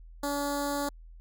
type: tone with notch filter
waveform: 10% pulse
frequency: 285.5 Hz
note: D4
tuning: 49 cents flat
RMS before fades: -31 dBFS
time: 0.23-0.89 s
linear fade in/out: 5 ms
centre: 2300 Hz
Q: 0.62
effects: added 41 Hz sine -46 dBFS peak until 1.2 s